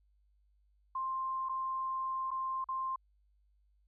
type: tone with dropouts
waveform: sine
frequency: 1052 Hz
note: C6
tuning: 9 cents sharp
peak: -33 dBFS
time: 0.95-2.96 s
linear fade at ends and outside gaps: 5 ms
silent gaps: 1.488-1.493 / 2.307-2.313 / 2.643-2.687 s
effects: added 50 Hz sine -67 dBFS peak until 3.87 s